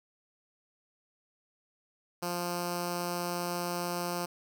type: tone with notch filter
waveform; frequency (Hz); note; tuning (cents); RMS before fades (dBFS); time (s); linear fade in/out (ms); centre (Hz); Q
5% pulse; 175.2; F3; +6; -34; 2.22-4.26; 10; 1900; 0.95
effects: none